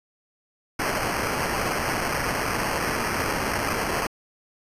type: noise with sample-and-hold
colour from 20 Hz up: white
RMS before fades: -26 dBFS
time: 0.79-4.07 s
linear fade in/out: 5 ms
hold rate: 3675 Hz
effects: resampled to 32000 Hz